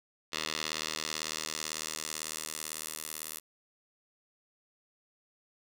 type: tone with band-pass filter sweep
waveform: 10% pulse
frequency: 78 Hz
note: D#2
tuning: 5 cents sharp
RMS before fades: -38 dBFS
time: 0.32-3.4 s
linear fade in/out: 20 ms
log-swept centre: 3900 to 12000 Hz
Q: 1.1
effects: none